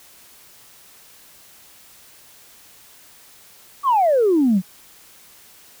sine exponential sweep, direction down, 1174.7 to 174.61 Hz, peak -12 dBFS, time 3.83-4.62 s, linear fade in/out 50 ms, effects tanh soft clip ceiling -9 dBFS + white hiss -48 dBFS RMS until 5.8 s

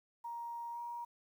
sine tone with pitch glide, 939 to 947.7 Hz, A#5 to A#5, +12 to +28 cents, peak -40 dBFS, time 0.24-1.05 s, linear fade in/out 10 ms, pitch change +16 cents, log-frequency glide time 0.71-0.8 s, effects 11-bit

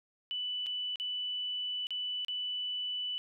sine tone with dropouts, 2980 Hz, F#7, 12 cents sharp, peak -33 dBFS, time 0.31-3.18 s, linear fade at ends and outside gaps 0 ms, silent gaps 0.662-0.667 / 0.958-0.999 / 1.869-1.906 / 2.248-2.283 s, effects none

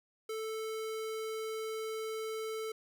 square tone, 440 Hz, A4, in tune, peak -37 dBFS, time 0.29-2.72 s, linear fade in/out 5 ms, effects none

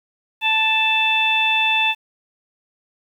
harmonic tone, 880 Hz, A5, in tune, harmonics 1 / 2 / 3 / 4, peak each -22 / -29 / -17 / -22 dBFS, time 0.41-1.95 s, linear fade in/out 50 ms, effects 8-bit

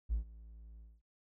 triangle tone with ADSR envelope, 55.6 Hz, A1, 19 cents sharp, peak -25 dBFS, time 0.09-1.02 s, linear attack 37 ms, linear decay 110 ms, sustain -23 dB, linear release 220 ms, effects tanh soft clip ceiling -27 dBFS

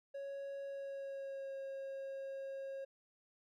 triangle tone with pitch glide, 554.4 to 542.4 Hz, C#5 to C#5, 0 to -38 cents, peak -40 dBFS, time 0.14-2.85 s, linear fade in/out 10 ms, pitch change -38 cents, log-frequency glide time 0.64-1.56 s, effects none

